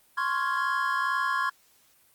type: chord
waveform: triangle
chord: Db major seventh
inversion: third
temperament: equal with one note detuned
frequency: 1046.5 / 1108.7 / 1396.9 / 1666 Hz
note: C6 / Db6 / F6 / Ab6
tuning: 0 / 0 / 0 / +5 cents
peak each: -27 / -29 / -31 / -28 dBFS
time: 0.17-1.5 s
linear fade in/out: 10 ms
effects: white hiss -62 dBFS RMS until 2.14 s + Opus 32 kbps